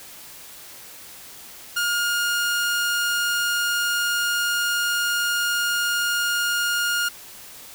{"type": "tone", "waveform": "sawtooth", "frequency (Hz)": 1420, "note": "F6", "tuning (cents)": 28, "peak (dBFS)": -17, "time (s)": [1.76, 7.09], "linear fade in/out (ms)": 10, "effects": ["white hiss -42 dBFS RMS until 7.74 s"]}